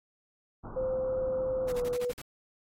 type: low-pass noise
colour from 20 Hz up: pink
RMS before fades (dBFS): -42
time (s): 0.63-1.96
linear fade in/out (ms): 20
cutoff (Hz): 1400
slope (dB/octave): 96
type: tone with pitch glide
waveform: sine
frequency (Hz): 519 to 490.7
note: C5 to B4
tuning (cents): -14 to -11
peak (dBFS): -28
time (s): 0.76-2.12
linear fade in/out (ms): 10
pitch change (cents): -97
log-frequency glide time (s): 1.64-1.76
type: noise bursts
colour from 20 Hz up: pink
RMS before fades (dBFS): -43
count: 7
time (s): 1.68-2.217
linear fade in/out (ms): 2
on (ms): 39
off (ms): 44
effects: AAC 48 kbps